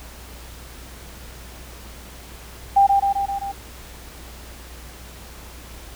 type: tone with echo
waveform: sine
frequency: 794 Hz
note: G5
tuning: 22 cents sharp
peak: -10 dBFS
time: 2.76-2.87 s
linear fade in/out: 10 ms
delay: 130 ms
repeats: 5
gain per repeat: -3 dB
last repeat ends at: 3.52 s
effects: added 60 Hz sine -40 dBFS peak until 5.95 s + pink hiss -42 dBFS RMS until 5.95 s